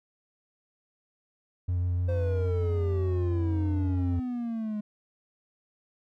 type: tone with vibrato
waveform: triangle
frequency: 89 Hz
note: F2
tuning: 33 cents sharp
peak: -22 dBFS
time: 1.68-4.2 s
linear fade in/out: 10 ms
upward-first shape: square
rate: 6.7 Hz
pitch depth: 12 cents each way
type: exponential sweep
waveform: triangle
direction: down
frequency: 523.3 to 207.7 Hz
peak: -27 dBFS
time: 2.08-4.81 s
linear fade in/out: 10 ms
effects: tanh soft clip ceiling -19 dBFS